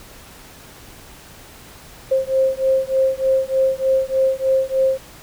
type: beating tone pair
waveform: sine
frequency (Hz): 528 / 531.3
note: C5 / C5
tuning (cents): +16 / +26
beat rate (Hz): 3.3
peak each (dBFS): -18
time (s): 2.11-4.98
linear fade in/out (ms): 10
effects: pink hiss -42 dBFS RMS until 5.22 s